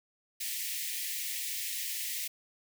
white high-pass noise, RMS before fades -36 dBFS, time 0.4-2.28 s, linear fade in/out 10 ms, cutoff 1800 Hz, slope 96 dB/octave, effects none

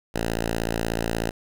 5% pulse tone, 56.5 Hz, A1, 47 cents sharp, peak -13 dBFS, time 0.14-1.31 s, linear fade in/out 10 ms, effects none

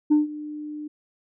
sine tone with ADSR envelope, 300 Hz, D4, 37 cents sharp, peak -11 dBFS, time 0.1-0.88 s, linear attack 19 ms, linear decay 150 ms, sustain -20 dB, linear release 10 ms, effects tanh soft clip ceiling -12 dBFS

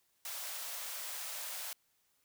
white high-pass noise, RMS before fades -42 dBFS, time 0.25-1.73 s, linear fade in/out 2 ms, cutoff 520 Hz, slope 48 dB/octave, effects white hiss -75 dBFS RMS until 2.24 s

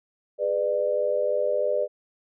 sine chord, G# diminished, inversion none, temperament just, 415.3 / 498.4 / 598 Hz, G#4 / B4 / D5, 0 / +16 / +31 cents, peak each -30 / -26 / -24 dBFS, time 0.38-1.88 s, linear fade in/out 50 ms, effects none

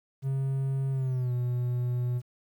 triangle tone with pitch glide, 135 to 123.08 Hz, C#3 to B2, -45 to -5 cents, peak -24 dBFS, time 0.22-2.22 s, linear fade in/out 50 ms, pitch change -160 cents, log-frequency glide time 0.91-1.32 s, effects 10-bit

